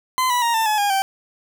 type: tone with pitch steps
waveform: 40% pulse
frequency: 1026 / 979.7 / 935.4 / 893.2 / 852.9 / 814.3 / 777.6 Hz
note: C6 / B5 / A#5 / A5 / G#5 / G#5 / G5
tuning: -34 / -14 / +6 / +26 / +46 / -34 / -14 cents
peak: -16 dBFS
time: 0.18-1.02 s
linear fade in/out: 0 ms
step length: 120 ms
effects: none